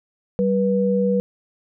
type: tone pair together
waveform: sine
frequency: 193.2 / 486.8 Hz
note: G3 / B4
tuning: -25 / -25 cents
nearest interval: octave + major third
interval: 1600 cents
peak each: -19 dBFS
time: 0.39-1.2 s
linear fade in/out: 0 ms
effects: none